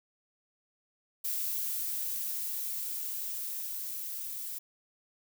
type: noise with level ramp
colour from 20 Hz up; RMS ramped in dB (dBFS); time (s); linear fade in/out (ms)
violet; -33 to -39; 1.24-4.59; 10
effects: none